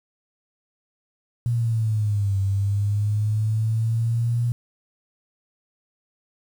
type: linear two-way sweep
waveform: sine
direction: down then up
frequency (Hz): 120 to 97 to 120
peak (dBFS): -19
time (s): 1.46-4.52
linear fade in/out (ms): 0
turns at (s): 2.39
effects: 8-bit